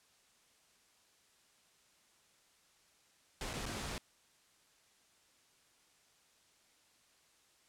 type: noise with dropouts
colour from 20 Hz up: pink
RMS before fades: -41 dBFS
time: 3.41-3.98 s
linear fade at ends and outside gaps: 1 ms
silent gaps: 3.533-3.537 / 3.656-3.662 s
effects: white hiss -69 dBFS RMS until 7.68 s + low-pass 9000 Hz 12 dB/octave